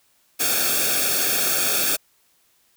white noise with comb filter, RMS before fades -21 dBFS, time 0.39-1.97 s, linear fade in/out 20 ms, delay 1 ms, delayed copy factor -0.9, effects white hiss -62 dBFS RMS until 2.76 s

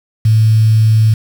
sine tone with quantisation, 110 Hz, A2, in tune, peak -6 dBFS, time 0.25-1.14 s, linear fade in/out 5 ms, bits 5, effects none

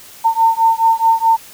sine beating tone pair, 903 / 907.7 Hz, A5 / A#5, +45 / -46 cents, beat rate 4.7 Hz, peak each -13 dBFS, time 0.24-1.37 s, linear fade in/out 20 ms, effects white hiss -39 dBFS RMS until 1.53 s

